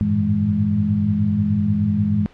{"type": "tone cluster", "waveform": "sine", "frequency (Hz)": [95.3, 105.3, 111.8, 162, 207.4], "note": ["G2", "G#2", "A2", "E3", "G#3"], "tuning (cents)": [-48, 24, 28, -30, -2], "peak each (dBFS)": [-24, -25, -26, -26, -18], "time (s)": [0.01, 2.26], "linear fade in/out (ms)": 0, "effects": ["pink hiss -49 dBFS RMS until 2.33 s", "low-pass 3000 Hz 12 dB/octave"]}